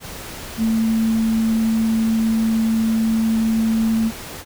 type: tone in noise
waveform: sine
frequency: 223.5 Hz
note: A3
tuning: 27 cents sharp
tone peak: -15 dBFS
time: 0.57-4.12 s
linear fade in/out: 50 ms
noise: pink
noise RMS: -33 dBFS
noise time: 0-4.45 s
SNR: +15 dB
effects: none